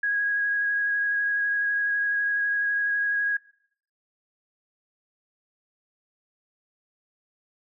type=tone with vibrato; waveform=sine; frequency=1651 Hz; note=G#6; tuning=11 cents flat; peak=-22 dBFS; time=0.03-3.37 s; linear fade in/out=5 ms; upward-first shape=square; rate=12 Hz; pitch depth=11 cents each way; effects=noise-tail reverb RT60 0.6 s tail -20 dB re dry